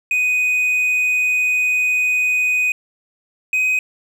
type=tone pair in turn; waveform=triangle; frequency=2494 / 2513 Hz; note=D#7 / D#7; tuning=+3 / +17 cents; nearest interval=unison; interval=14 cents; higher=second; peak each=-13 / -13 dBFS; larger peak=neither; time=0.11-2.72 / 3.53-3.79 s; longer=first; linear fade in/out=2 ms; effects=none